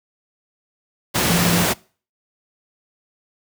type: tone in noise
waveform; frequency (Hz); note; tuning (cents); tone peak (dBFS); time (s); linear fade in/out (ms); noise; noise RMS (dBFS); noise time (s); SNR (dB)
sine; 173.2; F3; -14; -18; 1.29-1.66; 20; pink; -18; 1.14-1.74; -3
effects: noise-tail reverb RT60 0.4 s tail -24 dB re dry + high-pass 100 Hz 12 dB/octave